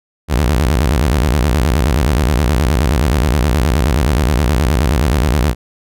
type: tone with vibrato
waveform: sawtooth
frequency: 66.8 Hz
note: C2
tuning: 36 cents sharp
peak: -7 dBFS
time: 0.28-5.55 s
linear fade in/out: 50 ms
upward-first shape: square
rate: 9.5 Hz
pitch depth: 250 cents each way
effects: none